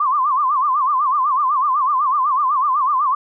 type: tone with vibrato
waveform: sine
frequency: 1108.7 Hz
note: C#6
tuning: in tune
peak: -14 dBFS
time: 0-3.15 s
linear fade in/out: 5 ms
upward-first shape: sine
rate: 8 Hz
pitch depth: 160 cents each way
effects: none